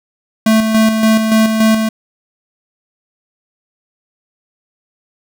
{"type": "tone with tremolo", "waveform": "square", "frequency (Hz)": 220.2, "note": "A3", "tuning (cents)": 2, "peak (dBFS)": -8, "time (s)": [0.46, 1.89], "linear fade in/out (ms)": 5, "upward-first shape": "square", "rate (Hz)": 3.5, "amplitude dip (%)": 45, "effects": []}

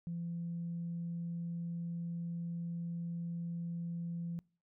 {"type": "tone", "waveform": "sine", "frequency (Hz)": 170, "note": "F3", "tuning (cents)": -46, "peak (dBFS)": -36, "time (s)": [0.07, 4.39], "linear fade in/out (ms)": 0, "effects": ["noise-tail reverb RT60 0.4 s tail -26 dB re dry", "tanh soft clip ceiling -32 dBFS"]}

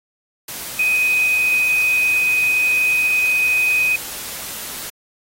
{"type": "tone in noise", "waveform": "sine", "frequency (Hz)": 2506, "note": "D#7", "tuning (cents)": 12, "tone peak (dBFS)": -14, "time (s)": [0.79, 3.96], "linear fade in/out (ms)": 5, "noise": "white", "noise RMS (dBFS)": -30, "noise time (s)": [0.48, 4.9], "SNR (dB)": 13, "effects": ["AAC 48 kbps"]}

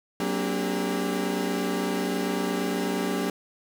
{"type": "tone cluster", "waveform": "35% pulse", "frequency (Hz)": [187.1, 233.4, 263.3, 291.4, 403.1], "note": ["F#3", "A#3", "C4", "D4", "G4"], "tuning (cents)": [20, 2, 11, -13, 48], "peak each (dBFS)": [-29, -31, -34, -30, -29], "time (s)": [0.2, 3.3], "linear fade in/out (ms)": 2, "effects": []}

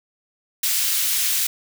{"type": "high-pass noise", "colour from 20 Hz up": "white", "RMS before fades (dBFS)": -21, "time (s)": [0.63, 1.47], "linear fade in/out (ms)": 5, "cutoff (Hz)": 2300, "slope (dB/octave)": 12, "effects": []}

